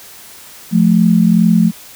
sine tone pair together, 175.73 / 218.1 Hz, F3 / A3, +11 / -15 cents, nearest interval major third, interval 374 cents, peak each -10 dBFS, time 0.71-1.72 s, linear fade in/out 50 ms, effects white hiss -37 dBFS RMS until 1.95 s

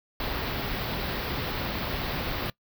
pink band-stop noise, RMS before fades -31 dBFS, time 0.2-2.5 s, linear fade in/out 2 ms, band 4900 to 14000 Hz, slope 48 dB/octave, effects noise-tail reverb RT60 0.1 s tail -22 dB re dry

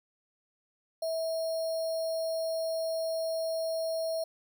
sine tone with sample-and-hold, 650 Hz, E5, 24 cents flat, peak -29 dBFS, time 1.02-4.24 s, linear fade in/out 5 ms, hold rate 4900 Hz, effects none

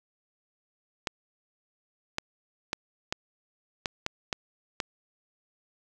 clicks, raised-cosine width 0.2 ms, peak -11 dBFS, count 8, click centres 1.072 / 2.184 / 2.731 / 3.125 / 3.858 / 4.064 / 4.328 / 4.802 s, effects none

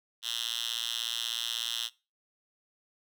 5% pulse tone with high-pass filter, 116.4 Hz, A#2, 2 cents flat, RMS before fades -34 dBFS, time 0.22-1.9 s, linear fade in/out 50 ms, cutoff 3300 Hz, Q 3, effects noise-tail reverb RT60 0.3 s tail -21 dB re dry

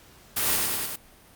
white noise with echo, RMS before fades -25 dBFS, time 0.36-0.57 s, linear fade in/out 10 ms, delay 98 ms, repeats 4, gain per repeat -2 dB, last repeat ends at 0.962 s, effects pink hiss -53 dBFS RMS until 1.35 s + Opus 48 kbps

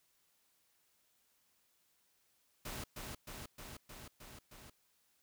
pink noise with echo, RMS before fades -44 dBFS, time 2.65-2.84 s, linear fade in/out 5 ms, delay 310 ms, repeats 6, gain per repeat -2 dB, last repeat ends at 4.7 s, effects white hiss -75 dBFS RMS until 5.22 s

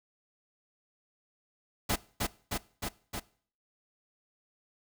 pink noise with echo, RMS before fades -29 dBFS, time 1.89-1.96 s, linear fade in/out 10 ms, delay 310 ms, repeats 4, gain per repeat -2 dB, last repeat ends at 3.2 s, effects noise-tail reverb RT60 0.5 s tail -21 dB re dry

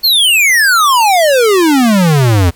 square exponential sweep, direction down, 4435 to 82.41 Hz, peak -7 dBFS, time 0.03-2.51 s, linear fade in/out 20 ms, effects pink hiss -45 dBFS RMS until 2.55 s

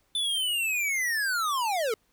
square linear sweep, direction down, 3528 to 415.3 Hz, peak -26 dBFS, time 0.15-1.94 s, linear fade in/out 2 ms, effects pink hiss -69 dBFS RMS until 2.12 s

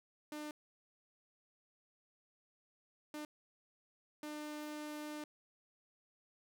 sawtooth tone bursts at uneven times, 300.4 Hz, D4, 39 cents sharp, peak -39 dBFS, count 3, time 0.32-0.51 / 3.14-3.25 / 4.23-5.24 s, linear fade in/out 2 ms, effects none

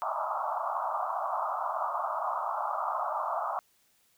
white band-pass noise, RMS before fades -32 dBFS, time 0.02-3.59 s, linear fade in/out 0 ms, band 610 to 1300 Hz, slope 96 dB/octave, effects white hiss -68 dBFS RMS until 4.17 s

